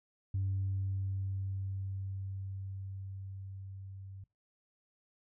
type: tone with level ramp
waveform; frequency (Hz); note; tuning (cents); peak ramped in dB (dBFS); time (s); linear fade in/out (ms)
sine; 96.6; G2; -25; -29 to -45; 0.34-4.24; 5
effects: noise-tail reverb RT60 0.2 s tail -21 dB re dry + tanh soft clip ceiling -27 dBFS